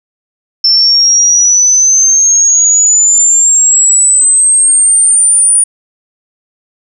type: exponential sweep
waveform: sine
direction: up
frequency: 5340 to 9540 Hz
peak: -4 dBFS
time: 0.64-5.64 s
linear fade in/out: 5 ms
effects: none